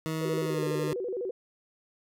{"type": "tone with pitch glide", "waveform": "20% pulse", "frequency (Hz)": [159, 151.29], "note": ["D#3", "D#3"], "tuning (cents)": [38, -48], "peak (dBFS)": -25, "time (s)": [0.06, 0.93], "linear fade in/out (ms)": 0, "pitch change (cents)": -86, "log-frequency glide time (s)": [0.42, 0.66]}
{"type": "tone with vibrato", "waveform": "sine", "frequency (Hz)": 428.3, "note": "A4", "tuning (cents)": -47, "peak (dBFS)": -30, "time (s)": [0.21, 1.31], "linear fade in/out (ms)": 5, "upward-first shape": "square", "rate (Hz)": 12, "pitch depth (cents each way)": 220}
{"effects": []}